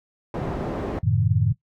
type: low-pass noise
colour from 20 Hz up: white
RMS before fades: -28 dBFS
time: 0.34-0.99 s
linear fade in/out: 2 ms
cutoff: 490 Hz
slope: 12 dB/octave
type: chord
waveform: sine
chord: F# diminished seventh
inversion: none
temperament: equal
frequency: 92.5 / 110 / 130.81 / 155.56 Hz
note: F#2 / A2 / C3 / Eb3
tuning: 0 / 0 / 0 / 0 cents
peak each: -24 / -21 / -25 / -25 dBFS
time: 1.03-1.53 s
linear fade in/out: 10 ms
effects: noise-tail reverb RT60 0.1 s tail -17 dB re dry